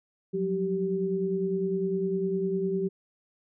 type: tone cluster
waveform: sine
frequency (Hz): 180.3 / 190.2 / 387.5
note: F#3 / F#3 / G4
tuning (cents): -45 / +48 / -20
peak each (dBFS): -31 / -35 / -27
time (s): 0.33-2.89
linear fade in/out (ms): 20
effects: none